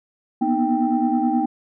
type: tone cluster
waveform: sine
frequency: 239.4 / 248.8 / 309.4 / 785 Hz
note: A#3 / B3 / D#4 / G5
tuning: +46 / +13 / -10 / +2 cents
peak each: -22 dBFS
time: 0.41-1.46 s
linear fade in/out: 10 ms
effects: tanh soft clip ceiling -8 dBFS